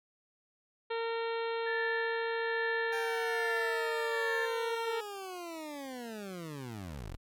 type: harmonic tone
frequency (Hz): 458.5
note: A#4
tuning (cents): -29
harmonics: 1 / 2 / 3 / 4 / 5 / 6 / 7 / 8 / 9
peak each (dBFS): -33 / -39 / -43 / -45 / -47 / -49 / -50 / -51 / -52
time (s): 0.9-5.01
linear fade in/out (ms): 10
type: tone with tremolo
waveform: sine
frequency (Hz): 1760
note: A6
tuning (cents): 0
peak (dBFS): -32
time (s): 1.66-4.46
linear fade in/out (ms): 10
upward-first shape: sine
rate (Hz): 1.2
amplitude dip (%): 55
type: linear sweep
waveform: 20% pulse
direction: down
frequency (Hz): 799 to 32.98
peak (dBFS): -35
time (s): 2.92-7.17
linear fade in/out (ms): 10
effects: MP3 96 kbps